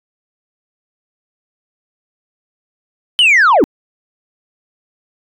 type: linear sweep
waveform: sine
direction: down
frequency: 3094 to 233.1 Hz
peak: -4 dBFS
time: 3.19-3.64 s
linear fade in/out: 0 ms
effects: tanh soft clip ceiling -5 dBFS